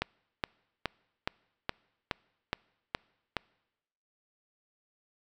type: click train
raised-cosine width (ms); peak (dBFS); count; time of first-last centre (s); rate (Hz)
0.3; -13; 9; 0.02-3.367; 2.39
effects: noise-tail reverb RT60 1.0 s tail -26 dB re dry